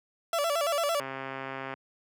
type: tone with vibrato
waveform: 30% pulse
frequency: 622.3 Hz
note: D#5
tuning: in tune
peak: -23 dBFS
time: 0.33-1 s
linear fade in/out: 2 ms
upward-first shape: square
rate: 8.9 Hz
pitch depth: 130 cents each way
type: click train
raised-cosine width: 0.5 ms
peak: -21 dBFS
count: 100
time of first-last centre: 1-1.739 s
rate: 134 Hz
effects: high-pass 150 Hz 12 dB/octave